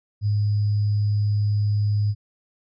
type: tone with sample-and-hold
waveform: sine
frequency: 103.83 Hz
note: G#2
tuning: in tune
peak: -18 dBFS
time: 0.21-2.15 s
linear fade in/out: 50 ms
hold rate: 4900 Hz
effects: resampled to 16000 Hz